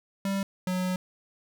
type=tone pair in turn; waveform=square; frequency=196 / 183.48 Hz; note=G3 / F#3; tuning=0 / -14 cents; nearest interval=minor second; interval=114 cents; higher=first; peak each=-27 dBFS; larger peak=neither; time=0.25-0.43 / 0.67-0.96 s; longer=second; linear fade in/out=2 ms; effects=none